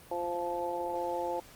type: harmonic tone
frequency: 174 Hz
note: F3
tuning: 6 cents flat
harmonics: 2 / 3 / 4 / 5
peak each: -38 / -35 / -39 / -35 dBFS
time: 0.11-1.4 s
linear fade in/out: 5 ms
effects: pink hiss -54 dBFS RMS until 1.55 s + Opus 32 kbps